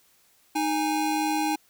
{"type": "tone pair together", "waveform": "square", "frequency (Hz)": [309, 824], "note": ["D#4", "G#5"], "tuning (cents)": [-12, -14], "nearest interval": "octave + perfect fourth", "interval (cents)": 1698, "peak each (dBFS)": -27, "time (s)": [0.55, 1.56], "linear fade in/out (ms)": 10, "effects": ["white hiss -62 dBFS RMS until 1.69 s"]}